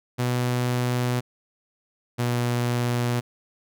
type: tone pair in turn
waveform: sawtooth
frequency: 123.47 / 121.14 Hz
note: B2 / B2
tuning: 0 / -33 cents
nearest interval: unison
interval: 33 cents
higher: first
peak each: -18 dBFS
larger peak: neither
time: 0.18-1.21 / 2.18-3.21 s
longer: neither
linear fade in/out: 20 ms
effects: none